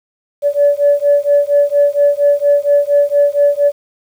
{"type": "beating tone pair", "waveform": "sine", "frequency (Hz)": [573, 577.3], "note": ["D5", "D5"], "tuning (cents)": [-43, -30], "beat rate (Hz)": 4.3, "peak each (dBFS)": -11, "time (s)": [0.42, 3.72], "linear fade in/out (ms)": 50, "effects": ["tanh soft clip ceiling -2 dBFS", "7-bit"]}